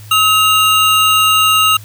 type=tone pair together; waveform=square; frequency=1275.9 / 2794 Hz; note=D#6 / F7; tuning=+43 / 0 cents; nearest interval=octave + major second; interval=1357 cents; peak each=-12 dBFS; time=0.11-1.77 s; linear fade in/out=5 ms; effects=added 105 Hz sine -32 dBFS peak until 1.84 s + white hiss -41 dBFS RMS until 1.84 s